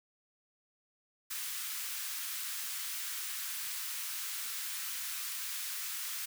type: high-pass noise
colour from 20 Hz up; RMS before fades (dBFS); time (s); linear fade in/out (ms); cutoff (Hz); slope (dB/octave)
white; -39; 1.3-6.26; 10; 1200; 24
effects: none